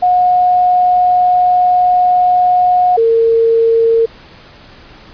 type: tone pair in turn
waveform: sine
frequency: 724 / 456.1 Hz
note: F#5 / A#4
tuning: -38 / -38 cents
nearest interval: minor sixth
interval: 800 cents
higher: first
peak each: -7 dBFS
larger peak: neither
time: 0.02-2.97 / 2.97-4.06 s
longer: first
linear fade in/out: 10 ms
effects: pink hiss -39 dBFS RMS until 5.13 s + resampled to 11025 Hz